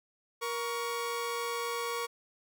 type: tone pair together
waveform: sawtooth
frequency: 471.3 / 1120.9 Hz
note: A#4 / C#6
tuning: +19 / +19 cents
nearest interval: octave + minor third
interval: 1500 cents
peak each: -31 / -32 dBFS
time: 0.41-2.07 s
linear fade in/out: 20 ms
effects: none